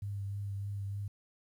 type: tone with vibrato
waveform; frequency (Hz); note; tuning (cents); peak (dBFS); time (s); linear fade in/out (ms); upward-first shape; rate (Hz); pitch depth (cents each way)
sine; 100; G2; +35; -35; 0.02-1.08; 5; triangle; 3.3; 25
effects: 11-bit